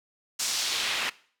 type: noise with band-pass filter sweep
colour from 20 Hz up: pink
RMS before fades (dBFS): -29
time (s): 0.39-1.1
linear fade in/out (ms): 10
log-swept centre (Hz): 6600 to 2300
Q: 1.3
effects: noise-tail reverb RT60 0.5 s tail -20 dB re dry